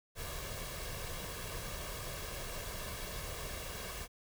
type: noise with comb filter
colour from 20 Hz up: pink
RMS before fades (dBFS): -42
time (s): 0.15-4.08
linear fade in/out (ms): 50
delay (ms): 1.8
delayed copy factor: +0.6
effects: none